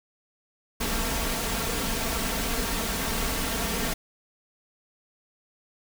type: noise with comb filter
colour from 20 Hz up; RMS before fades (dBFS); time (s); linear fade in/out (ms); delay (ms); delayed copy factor
pink; -28; 0.8-3.94; 10; 4.4; +0.6
effects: none